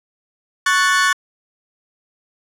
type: chord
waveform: 40% pulse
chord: F# minor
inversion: second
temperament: equal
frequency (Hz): 1108.7 / 1480 / 1760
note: C#6 / F#6 / A6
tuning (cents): 0 / 0 / 0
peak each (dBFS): -17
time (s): 0.66-1.13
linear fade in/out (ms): 5
effects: low-pass 9000 Hz 12 dB/octave